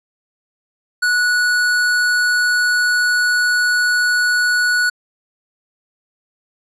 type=tone with hard clipping; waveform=sine; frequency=1469 Hz; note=F#6; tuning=13 cents flat; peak=-15 dBFS; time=1.02-4.9 s; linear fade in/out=10 ms; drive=14 dB; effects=low-pass 12000 Hz 12 dB/octave